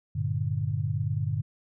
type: chord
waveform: sine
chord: G minor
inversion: none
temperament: equal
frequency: 98 / 116.54 / 146.83 Hz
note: G2 / Bb2 / D3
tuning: 0 / 0 / 0 cents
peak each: -30 dBFS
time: 0.15-1.42 s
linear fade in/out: 10 ms
effects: none